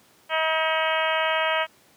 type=harmonic tone with a mistuned harmonic; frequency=318.6 Hz; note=D#4; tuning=41 cents sharp; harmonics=2 / 3 / 4 / 5 / 6 / 7 / 8 / 9 / 10; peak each=-26 / -28 / -29 / -30 / -31 / -31 / -32 / -33 / -33 dBFS; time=0.29-1.67 s; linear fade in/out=50 ms; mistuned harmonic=10; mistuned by=-19 cents; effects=pink hiss -57 dBFS RMS until 1.96 s + high-pass 150 Hz 12 dB/octave